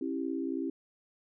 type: chord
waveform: sine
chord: C# diminished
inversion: none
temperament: equal with one note detuned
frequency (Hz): 271 / 329.6 / 392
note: C#4 / E4 / G4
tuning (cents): -39 / 0 / 0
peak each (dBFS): -34 / -35 / -39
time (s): 0.01-0.7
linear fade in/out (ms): 5
effects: none